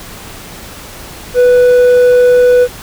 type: tone with hard clipping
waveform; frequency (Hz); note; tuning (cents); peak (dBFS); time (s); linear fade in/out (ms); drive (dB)
sine; 493.9; B4; 0; -5; 1.34-2.68; 50; 3
effects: pink hiss -30 dBFS RMS until 2.82 s